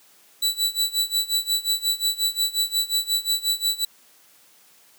sawtooth tone with tremolo, 3951 Hz, B7, in tune, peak -15 dBFS, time 0.42-3.85 s, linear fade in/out 5 ms, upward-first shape sine, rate 5.6 Hz, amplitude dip 90%, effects white hiss -55 dBFS RMS until 4.98 s + high-pass 150 Hz 12 dB/octave

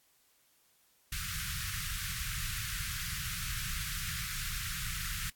pink band-stop noise, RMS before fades -37 dBFS, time 1.12-5.3 s, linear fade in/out 5 ms, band 160 to 1300 Hz, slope 48 dB/octave, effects white hiss -69 dBFS RMS until 5.35 s + AAC 64 kbps

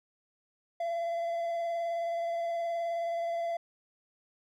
triangle tone with vibrato, 678 Hz, E5, 49 cents sharp, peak -28 dBFS, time 0.8-3.57 s, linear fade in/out 5 ms, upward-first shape sine, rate 19 Hz, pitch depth 18 cents each way, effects none

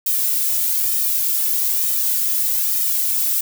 violet noise with flanger, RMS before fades -19 dBFS, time 0.06-3.41 s, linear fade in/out 5 ms, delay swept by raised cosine 1.6 to 2.33 ms, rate 1.1 Hz, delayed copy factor +0.7, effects none

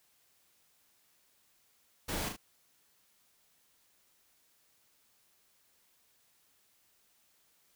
pink noise with echo, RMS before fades -37 dBFS, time 2.08-2.29 s, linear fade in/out 10 ms, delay 38 ms, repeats 2, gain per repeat -5 dB, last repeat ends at 2.366 s, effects white hiss -70 dBFS RMS until 7.75 s

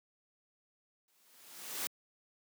white noise with exponential growth, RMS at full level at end -35 dBFS, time 1.08-1.87 s, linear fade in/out 1 ms, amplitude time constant 170 ms, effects high-pass 200 Hz 12 dB/octave

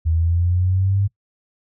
sine exponential sweep, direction up, 79.8 to 100.8 Hz, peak -15 dBFS, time 0.05-1.08 s, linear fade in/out 20 ms, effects noise-tail reverb RT60 0.1 s tail -21 dB re dry

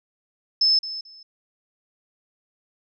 sine tone with echo, 5240 Hz, E8, 11 cents flat, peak -15 dBFS, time 0.61-0.79 s, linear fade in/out 5 ms, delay 220 ms, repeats 2, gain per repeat -14 dB, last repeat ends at 1.23 s, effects none

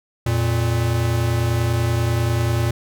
square tone pair together, 86.3 / 116.54 Hz, F2 / A#2, -20 / 0 cents, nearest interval perfect fourth, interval 520 cents, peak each -24 / -19 dBFS, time 0.26-2.71 s, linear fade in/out 5 ms, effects none

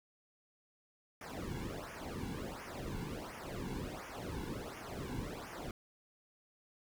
brown noise with flanger, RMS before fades -43 dBFS, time 1.21-5.71 s, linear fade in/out 2 ms, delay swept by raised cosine 0.24 to 1.64 ms, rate 1.4 Hz, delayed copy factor -1, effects none

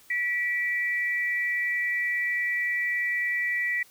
sine tone pair together, 1948.2 / 2325 Hz, B6 / D7, -24 / -18 cents, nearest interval minor third, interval 306 cents, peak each -25 / -32 dBFS, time 0.1-3.83 s, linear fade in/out 5 ms, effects white hiss -56 dBFS RMS until 3.9 s

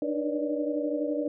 sine tone cluster, 295.7 / 307.6 / 484 / 570 / 599 Hz, D4 / D#4 / B4 / C#5 / D5, +12 / -20 / -35 / +48 / +34 cents, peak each -30 / -36 / -33 / -34 / -34 dBFS, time 0.02-1.28 s, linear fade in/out 2 ms, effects none

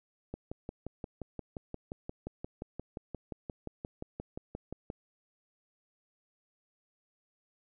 click train, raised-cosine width 2 ms, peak -25 dBFS, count 27, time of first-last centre 0.34-4.901 s, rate 5.7 Hz, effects none

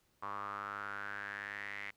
sawtooth tone with band-pass filter sweep, 101.3 Hz, G#2, 43 cents flat, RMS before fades -43 dBFS, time 0.22-1.91 s, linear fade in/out 10 ms, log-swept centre 1100 to 2100 Hz, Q 6.5, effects pink hiss -74 dBFS RMS until 1.96 s

